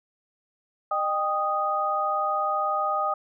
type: tone cluster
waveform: sine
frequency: 611 / 791 / 1243 Hz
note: D#5 / G5 / D#6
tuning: -32 / +15 / -2 cents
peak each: -30 / -28 / -25 dBFS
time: 0.91-3.14 s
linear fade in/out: 5 ms
effects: none